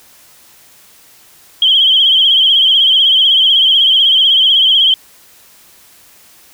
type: tone with vibrato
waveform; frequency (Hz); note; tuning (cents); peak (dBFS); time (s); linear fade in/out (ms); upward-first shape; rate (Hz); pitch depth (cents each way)
sine; 3165; G7; +16; -6; 1.62-4.94; 2; sine; 16; 72
effects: white hiss -44 dBFS RMS until 6.53 s